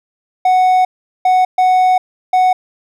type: tone bursts at uneven times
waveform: triangle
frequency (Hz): 740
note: F#5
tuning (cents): 0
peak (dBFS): -6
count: 4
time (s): 0.45-0.85 / 1.25-1.45 / 1.58-1.98 / 2.33-2.53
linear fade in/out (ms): 5
effects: none